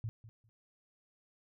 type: tone with echo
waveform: sine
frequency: 111.8 Hz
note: A2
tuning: 28 cents sharp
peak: -35 dBFS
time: 0.04-0.09 s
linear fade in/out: 0 ms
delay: 200 ms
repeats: 2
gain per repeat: -15 dB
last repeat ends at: 0.49 s
effects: none